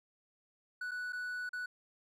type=tone with dropouts; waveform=triangle; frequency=1480 Hz; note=F#6; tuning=in tune; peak=-35 dBFS; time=0.81-1.66 s; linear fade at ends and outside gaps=5 ms; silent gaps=0.911-0.915 / 1.124-1.13 / 1.492-1.531 s; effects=none